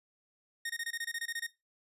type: tone bursts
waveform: sawtooth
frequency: 1852 Hz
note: A#6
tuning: 12 cents flat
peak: -31 dBFS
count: 12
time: 0.65-1.467 s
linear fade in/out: 5 ms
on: 47 ms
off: 23 ms
effects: noise-tail reverb RT60 0.2 s tail -17 dB re dry + resampled to 32000 Hz